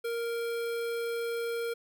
square tone with notch filter, 466.2 Hz, A#4, in tune, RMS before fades -33 dBFS, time 0.04-1.74 s, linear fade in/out 10 ms, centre 6500 Hz, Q 1.6, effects none

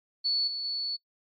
sine tone with level steps, 4435 Hz, C#8, in tune, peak -24 / -31 / -29 dBFS, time 0.24-0.97 s, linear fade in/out 20 ms, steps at 0.47 / 0.64 s, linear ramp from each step 10 ms, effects noise-tail reverb RT60 0.1 s tail -24 dB re dry + AAC 32 kbps

